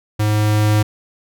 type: tone with level ramp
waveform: square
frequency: 106.1 Hz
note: G#2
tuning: 38 cents sharp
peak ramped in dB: -15 to -12 dBFS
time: 0.19-0.83 s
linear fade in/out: 10 ms
effects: none